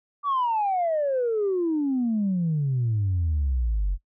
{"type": "exponential sweep", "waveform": "sine", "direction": "down", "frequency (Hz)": [1173, 43.87], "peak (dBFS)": -20, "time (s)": [0.23, 3.98], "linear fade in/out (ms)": 50, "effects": ["noise-tail reverb RT60 0.1 s tail -22 dB re dry", "tanh soft clip ceiling -18 dBFS"]}